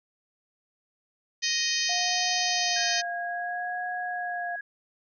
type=harmonic tone; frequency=622.3 Hz; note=D#5; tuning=in tune; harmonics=3 / 4 / 5 / 6 / 7 / 8 / 9 / 10; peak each=-32 / -34 / -34 / -36 / -32 / -31 / -36 / -32 dBFS; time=1.42-3.02 s; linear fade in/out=20 ms
type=tone with vibrato; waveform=sine; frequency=710 Hz; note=F5; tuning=28 cents sharp; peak=-31 dBFS; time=1.89-4.56 s; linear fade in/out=5 ms; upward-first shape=sine; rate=0.62 Hz; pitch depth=31 cents each way
type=tone with pitch glide; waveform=sine; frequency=1638 to 1658 Hz; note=G#6 to G#6; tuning=-24 to -3 cents; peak=-33 dBFS; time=2.76-4.61 s; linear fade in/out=5 ms; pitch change=+21 cents; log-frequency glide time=2.97-3.63 s
effects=none